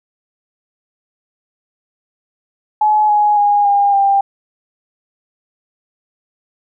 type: tone with pitch steps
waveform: sine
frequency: 850 / 835.4 / 821 / 806.9 / 793.1 Hz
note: G#5 / G#5 / G#5 / G5 / G5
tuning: +40 / +10 / -20 / +50 / +20 cents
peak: -9 dBFS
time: 2.81-4.21 s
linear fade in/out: 5 ms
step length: 280 ms
effects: none